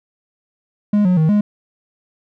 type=tone with pitch steps; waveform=triangle; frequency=207.4 / 181.5 / 157.7 / 207.8 Hz; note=G#3 / F#3 / D#3 / G#3; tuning=-2 / -33 / +24 / +1 cents; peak=-9 dBFS; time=0.93-1.41 s; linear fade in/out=5 ms; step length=120 ms; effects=none